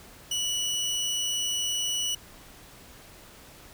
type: tone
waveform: 25% pulse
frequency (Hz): 2945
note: F#7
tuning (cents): -9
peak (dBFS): -23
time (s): 0.31-2.15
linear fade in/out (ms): 5
effects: pink hiss -50 dBFS RMS until 3.73 s